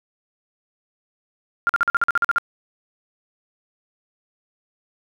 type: tone bursts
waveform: sine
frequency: 1396.9 Hz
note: F6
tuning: in tune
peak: -14 dBFS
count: 11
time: 1.67-2.383 s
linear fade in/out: 0 ms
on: 23 ms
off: 46 ms
effects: none